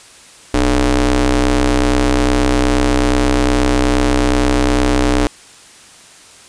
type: ring-modulated tone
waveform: sawtooth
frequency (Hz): 130.81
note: C3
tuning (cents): 0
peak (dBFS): -4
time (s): 0.54-5.27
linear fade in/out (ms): 2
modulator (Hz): 165
effects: white hiss -41 dBFS RMS until 6.48 s + resampled to 22050 Hz